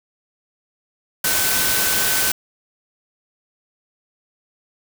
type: tone in noise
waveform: sine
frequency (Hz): 1519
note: F#6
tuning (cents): +45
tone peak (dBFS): -27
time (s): 1.24-2.32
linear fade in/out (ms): 5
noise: white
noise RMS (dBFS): -19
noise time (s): 1.24-2.32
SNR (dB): -11
effects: none